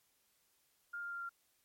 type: tone with pitch steps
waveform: sine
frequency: 1408 / 1399.9 / 1391.8 / 1383.8 Hz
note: F6 / F6 / F6 / F6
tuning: +14 / +4 / -6 / -16 cents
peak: -40 dBFS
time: 0.93-1.294 s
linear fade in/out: 10 ms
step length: 91 ms
effects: white hiss -75 dBFS RMS until 1.64 s + MP3 64 kbps